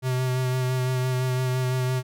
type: tone with vibrato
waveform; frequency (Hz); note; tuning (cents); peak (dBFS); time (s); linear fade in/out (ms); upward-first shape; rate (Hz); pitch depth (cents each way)
square; 128; C3; -38; -23; 0.02-2.03; 50; sine; 5.9; 18
effects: none